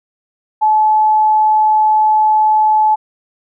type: tone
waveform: sine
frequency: 861 Hz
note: A5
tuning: 38 cents flat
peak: -8 dBFS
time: 0.61-2.96 s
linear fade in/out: 20 ms
effects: none